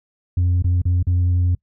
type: tone with dropouts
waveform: sine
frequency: 88.9 Hz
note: F2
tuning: 31 cents sharp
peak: -12 dBFS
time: 0.37-1.55 s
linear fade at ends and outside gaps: 5 ms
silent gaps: 0.623-0.643 / 0.818-0.854 / 1.028-1.069 s
effects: noise-tail reverb RT60 0.1 s tail -25 dB re dry + tanh soft clip ceiling -13 dBFS